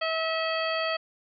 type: harmonic tone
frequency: 646 Hz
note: E5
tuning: 35 cents flat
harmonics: 1 / 2 / 3 / 4 / 5 / 7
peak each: -29 / -32 / -34 / -35 / -36 / -37 dBFS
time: 0.01-0.97 s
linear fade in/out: 10 ms
effects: none